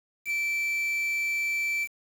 triangle tone with quantisation, 2332 Hz, D7, 13 cents flat, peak -24 dBFS, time 0.25-1.88 s, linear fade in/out 50 ms, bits 7, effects none

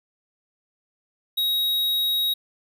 square tone, 3800 Hz, A#7, 33 cents sharp, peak -21 dBFS, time 1.37-2.34 s, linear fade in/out 10 ms, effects none

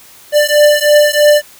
square beating tone pair, 591 / 594.1 Hz, D5 / D5, +11 / +20 cents, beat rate 3.1 Hz, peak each -10 dBFS, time 0.32-1.42 s, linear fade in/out 50 ms, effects white hiss -40 dBFS RMS until 1.59 s

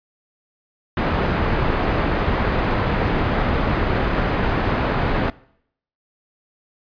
pink low-pass noise, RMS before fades -20 dBFS, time 0.97-5.3 s, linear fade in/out 2 ms, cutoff 1800 Hz, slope 12 dB/octave, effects noise-tail reverb RT60 0.7 s tail -22 dB re dry + resampled to 11025 Hz

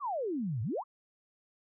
sine exponential two-way sweep, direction down then up, 1222 to 101.3 to 1222 Hz, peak -31 dBFS, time 0-0.84 s, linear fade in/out 50 ms, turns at 0.62 s, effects none

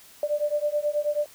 sine beating tone pair, 587.3 / 596.6 Hz, D5 / D5, 0 / +27 cents, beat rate 9.3 Hz, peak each -26 / -26 dBFS, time 0.23-1.26 s, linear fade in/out 2 ms, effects white hiss -51 dBFS RMS until 1.34 s

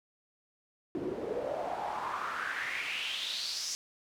pink noise with band-pass filter sweep, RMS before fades -36 dBFS, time 0.95-3.75 s, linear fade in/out 0 ms, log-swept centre 320 to 5900 Hz, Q 4.5, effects none

